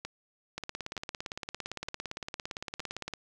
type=two click trains; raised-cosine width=0.2 ms; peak=-20 / -19 dBFS; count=4 / 46; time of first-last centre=0.05-2.802 / 0.58-3.137 s; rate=1.09 / 17.6 Hz; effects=none